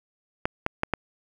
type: clicks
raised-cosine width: 0.5 ms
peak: -8 dBFS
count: 4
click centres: 0.455 / 0.664 / 0.834 / 0.937 s
effects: 7-bit